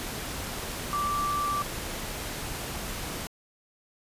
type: tone in noise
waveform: sine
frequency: 1169 Hz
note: D6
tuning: 8 cents flat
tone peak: -26 dBFS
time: 0.93-1.62 s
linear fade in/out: 0 ms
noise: pink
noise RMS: -35 dBFS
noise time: 0-3.27 s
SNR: +6 dB
effects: resampled to 32000 Hz